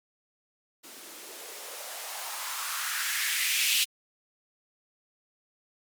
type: noise with band-pass filter sweep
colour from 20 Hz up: violet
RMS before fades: -32 dBFS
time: 0.83-3.85 s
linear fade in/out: 20 ms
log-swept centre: 260 to 3000 Hz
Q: 2.9
effects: Opus 48 kbps